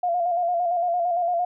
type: tone with vibrato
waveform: sine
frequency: 698.5 Hz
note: F5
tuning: in tune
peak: -20 dBFS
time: 0.03-1.45 s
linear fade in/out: 5 ms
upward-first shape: square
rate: 8.8 Hz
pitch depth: 44 cents each way
effects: none